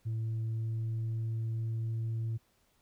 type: tone with pitch glide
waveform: sine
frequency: 112 to 113.17 Hz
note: A2 to A2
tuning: +31 to +49 cents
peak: -29 dBFS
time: 0.05-2.38 s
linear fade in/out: 20 ms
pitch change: +18 cents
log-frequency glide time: 0.21-2.01 s
effects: tanh soft clip ceiling -30 dBFS + pink hiss -71 dBFS RMS until 2.81 s